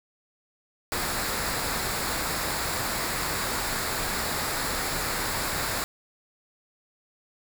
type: noise with comb filter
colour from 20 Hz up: pink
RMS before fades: -29 dBFS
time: 0.92-5.84 s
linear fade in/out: 0 ms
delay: 0.33 ms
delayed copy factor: -0.5
effects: none